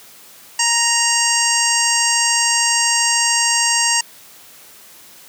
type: harmonic tone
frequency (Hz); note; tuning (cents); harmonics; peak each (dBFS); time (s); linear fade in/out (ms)
933; A#5; +1; 1 / 2 / 3 / 5 / 6 / 7 / 8 / 9; -22 / -22 / -22 / -22 / -22 / -22 / -22 / -22; 0.59-4.01; 5
effects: white hiss -43 dBFS RMS until 5.28 s + high-pass 100 Hz 12 dB/octave